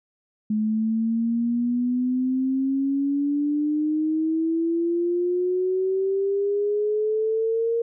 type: exponential sweep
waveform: sine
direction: up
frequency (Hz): 212.8 to 466.2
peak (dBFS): -20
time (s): 0.5-7.82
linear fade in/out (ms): 5
effects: none